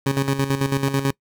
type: tone with tremolo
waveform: 20% pulse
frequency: 137.2 Hz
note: C#3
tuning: 17 cents flat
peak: -12 dBFS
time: 0.06-1.11 s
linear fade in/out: 5 ms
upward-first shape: square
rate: 9.1 Hz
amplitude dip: 65%
effects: noise-tail reverb RT60 0.1 s tail -23 dB re dry